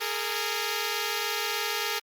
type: tone pair together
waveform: 5% pulse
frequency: 415.3 / 458.7 Hz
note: G#4 / A#4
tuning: 0 / -28 cents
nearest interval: major second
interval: 172 cents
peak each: -19 dBFS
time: 0-2 s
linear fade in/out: 20 ms
effects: Opus 32 kbps